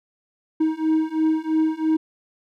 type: beating tone pair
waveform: triangle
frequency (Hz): 314.4 / 317.4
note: D#4 / D#4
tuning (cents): +18 / +35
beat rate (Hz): 3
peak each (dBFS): -20 / -19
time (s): 0.6-1.97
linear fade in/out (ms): 10
effects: none